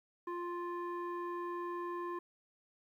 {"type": "tone with low-pass filter", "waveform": "square", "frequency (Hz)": 349.4, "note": "F4", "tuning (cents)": 1, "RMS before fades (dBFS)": -40, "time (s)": [0.27, 2.19], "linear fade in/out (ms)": 5, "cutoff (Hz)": 1300, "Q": 8.6, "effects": ["12-bit"]}